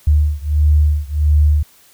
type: beating tone pair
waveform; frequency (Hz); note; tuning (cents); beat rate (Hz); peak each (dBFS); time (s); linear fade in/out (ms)
sine; 74.2 / 75.7; D2 / D#2; +18 / -47; 1.5; -13 / -14; 0.07-1.63; 5
effects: white hiss -49 dBFS RMS until 1.93 s